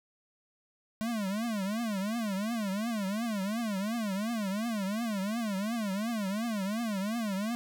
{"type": "tone with vibrato", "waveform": "square", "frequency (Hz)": 212, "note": "G#3", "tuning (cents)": 36, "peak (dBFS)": -31, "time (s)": [1.01, 7.55], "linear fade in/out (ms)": 0, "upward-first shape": "triangle", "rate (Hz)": 2.8, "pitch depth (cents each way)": 230, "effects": []}